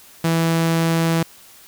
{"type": "tone", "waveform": "sawtooth", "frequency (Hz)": 164.81, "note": "E3", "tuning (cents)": 0, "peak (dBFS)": -12, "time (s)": [0.24, 1.23], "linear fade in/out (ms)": 5, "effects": ["white hiss -46 dBFS RMS until 1.67 s"]}